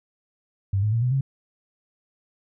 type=tone with pitch steps; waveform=sine; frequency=98 / 106.25 / 115.2 / 124.91 / 135.43 Hz; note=G2 / G#2 / A#2 / B2 / C#3; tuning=0 / +40 / -20 / +20 / -40 cents; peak=-19 dBFS; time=0.73-1.21 s; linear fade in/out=5 ms; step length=96 ms; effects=none